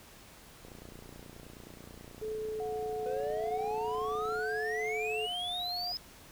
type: click train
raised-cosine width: 2 ms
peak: -36 dBFS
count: 111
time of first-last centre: 0.65-4.391 s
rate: 29.4 Hz
type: tone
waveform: sine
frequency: 433.9 Hz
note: A4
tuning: 24 cents flat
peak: -34 dBFS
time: 2.21-5.27 s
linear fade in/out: 20 ms
type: tone with pitch glide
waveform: sine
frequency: 728 to 714.3 Hz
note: F#5 to F5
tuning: -28 to +39 cents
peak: -39 dBFS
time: 2.6-5.92 s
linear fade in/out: 0 ms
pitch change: -33 cents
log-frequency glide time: 4.25-4.68 s
type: exponential sweep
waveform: triangle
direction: up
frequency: 493.9 to 5130 Hz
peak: -33 dBFS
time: 3.06-5.97 s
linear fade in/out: 0 ms
effects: pink hiss -54 dBFS RMS until 6.31 s